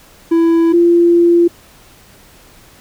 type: tone pair in turn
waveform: triangle / sine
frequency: 332.3 / 343.4 Hz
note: E4 / F4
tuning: +14 / -29 cents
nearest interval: minor second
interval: 57 cents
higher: second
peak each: -6 dBFS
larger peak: neither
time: 0.31-0.73 / 0.73-1.48 s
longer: second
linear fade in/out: 10 ms
effects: pink hiss -44 dBFS RMS until 2.8 s